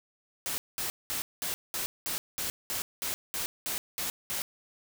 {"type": "noise bursts", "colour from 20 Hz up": "white", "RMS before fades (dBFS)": -33, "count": 13, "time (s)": [0.46, 4.42], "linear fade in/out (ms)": 0, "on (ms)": 120, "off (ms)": 200, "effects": []}